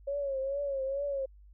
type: tone with vibrato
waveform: sine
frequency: 551 Hz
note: C#5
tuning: 11 cents flat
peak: -30 dBFS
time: 0.07-1.26 s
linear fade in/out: 10 ms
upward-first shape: triangle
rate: 2.3 Hz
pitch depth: 80 cents each way
effects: added 50 Hz sine -52 dBFS peak until 1.53 s